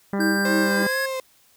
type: harmonic tone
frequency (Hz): 198.6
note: G3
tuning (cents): +23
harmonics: 1 / 2 / 3 / 4 / 5 / 6 / 7 / 8 / 9 / 10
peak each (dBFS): -23 / -29 / -33 / -35 / -37 / -39 / -40 / -41 / -42 / -43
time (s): 0.13-0.87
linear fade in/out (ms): 2
type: tone with tremolo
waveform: sine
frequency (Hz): 320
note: D#4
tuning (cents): +49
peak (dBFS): -20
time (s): 0.19-0.83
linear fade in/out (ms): 5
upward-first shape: sine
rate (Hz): 3.2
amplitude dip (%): 95
type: tone with pitch glide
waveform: square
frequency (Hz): 1580 to 1667.2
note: G6 to G#6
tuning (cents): +13 to +6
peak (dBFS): -24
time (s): 0.2-1.06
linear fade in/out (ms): 5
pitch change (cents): +93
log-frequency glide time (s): 0.75-0.94
type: tone with vibrato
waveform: 35% pulse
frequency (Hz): 522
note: C5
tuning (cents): -4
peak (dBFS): -24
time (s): 0.45-1.2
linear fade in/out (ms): 2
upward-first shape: sine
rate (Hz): 2.1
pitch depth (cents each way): 33
effects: white hiss -58 dBFS RMS until 1.56 s